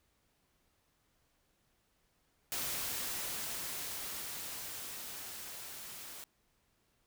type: noise with level ramp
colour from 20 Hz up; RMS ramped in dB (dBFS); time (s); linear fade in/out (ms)
white; -37 to -48; 2.52-6.24; 0
effects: pink hiss -75 dBFS RMS until 7.06 s